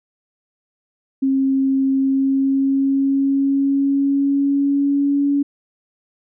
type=tone with pitch glide; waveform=sine; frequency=268.7 to 283.2 Hz; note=C4 to C#4; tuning=+46 to +37 cents; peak=-14 dBFS; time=1.22-5.43 s; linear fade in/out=10 ms; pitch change=+91 cents; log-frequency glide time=1.95-5.29 s; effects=none